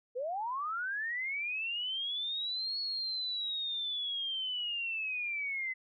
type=linear two-way sweep; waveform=sine; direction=up then down; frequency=466.2 to 4376 to 2026 Hz; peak=-33 dBFS; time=0.15-5.74 s; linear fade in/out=20 ms; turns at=2.79 s; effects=none